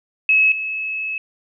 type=tone pair in turn; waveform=sine; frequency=2577 / 2587 Hz; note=E7 / E7; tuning=-40 / -33 cents; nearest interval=unison; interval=7 cents; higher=second; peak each=-11 / -22 dBFS; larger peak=first; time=0.29-0.52 / 0.52-1.18 s; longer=second; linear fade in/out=2 ms; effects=none